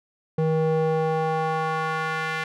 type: tone with band-pass filter sweep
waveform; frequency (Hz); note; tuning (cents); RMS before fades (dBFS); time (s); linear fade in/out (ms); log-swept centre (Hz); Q
square; 158.9; D#3; +37; -24; 0.38-2.44; 5; 350 to 1900; 1.6
effects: none